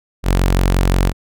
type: tone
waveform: sawtooth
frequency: 45.65 Hz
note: F#1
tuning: 23 cents flat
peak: -8 dBFS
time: 0.23-1.13 s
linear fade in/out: 50 ms
effects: none